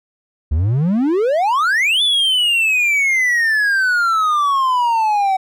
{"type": "exponential two-way sweep", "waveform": "triangle", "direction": "up then down", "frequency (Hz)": [69.3, 3520, 752], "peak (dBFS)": -11, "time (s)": [0.51, 5.37], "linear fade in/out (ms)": 10, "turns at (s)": 2.02, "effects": []}